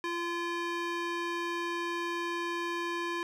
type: tone with band-pass filter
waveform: square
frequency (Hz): 343.4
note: F4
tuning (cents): -29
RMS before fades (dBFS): -34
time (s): 0.04-3.23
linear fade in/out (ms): 0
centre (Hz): 1600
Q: 0.72
effects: none